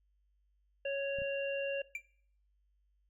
harmonic tone, 554.4 Hz, C#5, in tune, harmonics 1 / 3 / 5, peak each -34 / -45 / -40 dBFS, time 0.85-1.82 s, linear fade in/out 5 ms
clicks, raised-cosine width 5 ms, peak -37 dBFS, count 2, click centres 1.187 / 1.219 s
triangle tone with exponential decay, 2356 Hz, D7, 5 cents sharp, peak -31 dBFS, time 1.95-2.03 s, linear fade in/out 2 ms, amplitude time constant 16 ms
effects noise-tail reverb RT60 0.6 s tail -19 dB re dry + added 50 Hz sine -70 dBFS peak until 3.09 s

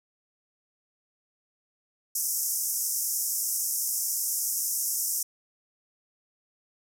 white band-pass noise, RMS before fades -29 dBFS, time 2.15-5.23 s, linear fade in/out 5 ms, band 5300 to 15000 Hz, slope 96 dB/octave, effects none

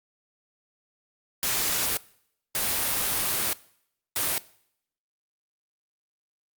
white noise bursts at uneven times, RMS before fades -26 dBFS, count 3, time 1.43-1.97 / 2.55-3.53 / 4.16-4.38 s, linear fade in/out 0 ms, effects noise-tail reverb RT60 0.7 s tail -21 dB re dry + Opus 48 kbps

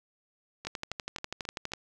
two click trains, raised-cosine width 0.2 ms, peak -23 / -17 dBFS, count 5 / 14, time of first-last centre 0.65-1.72 / 0.67-1.736 s, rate 3.74 / 12.2 Hz, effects none

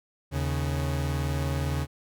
40% pulse tone pair together, 78.34 / 137.5 Hz, D#2 / C#3, +12 / -14 cents, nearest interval minor seventh, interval 974 cents, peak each -28 dBFS, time 0.31-1.87 s, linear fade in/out 50 ms, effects none

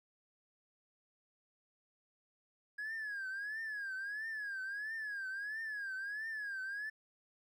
triangle tone with vibrato, 1661.2 Hz, G#6, in tune, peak -36 dBFS, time 2.78-6.9 s, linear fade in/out 10 ms, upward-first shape triangle, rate 1.5 Hz, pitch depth 160 cents each way, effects tanh soft clip ceiling -34 dBFS

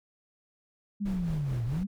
sine linear two-way sweep, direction down then up, 207.7 to 111.1 to 207.7 Hz, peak -28 dBFS, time 1-1.87 s, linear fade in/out 20 ms, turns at 1.65 s
brown noise with tremolo, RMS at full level -37 dBFS, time 1.05-1.84 s, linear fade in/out 10 ms, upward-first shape sine, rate 4.6 Hz, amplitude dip 50%
effects none

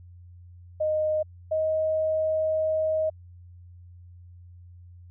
sine tone pair in turn, 618 / 628.8 Hz, D#5 / D#5, -12 / +18 cents, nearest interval unison, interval 30 cents, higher second, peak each -22 dBFS, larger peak neither, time 0.8-1.23 / 1.51-3.1 s, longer second, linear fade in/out 10 ms, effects added 88 Hz sine -45 dBFS peak until 5.1 s

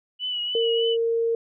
sine tone with vibrato, 2954 Hz, F#7, 3 cents flat, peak -25 dBFS, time 0.19-0.97 s, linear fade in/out 50 ms, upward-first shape triangle, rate 3.3 Hz, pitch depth 41 cents each way
sine tone, 460 Hz, A#4, 23 cents flat, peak -20 dBFS, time 0.55-1.35 s, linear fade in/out 2 ms
effects none

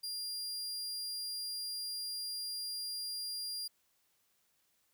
sawtooth tone, 4800 Hz, D8, 37 cents sharp, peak -35 dBFS, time 0.03-3.68 s, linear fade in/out 10 ms, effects white hiss -75 dBFS RMS until 4.93 s

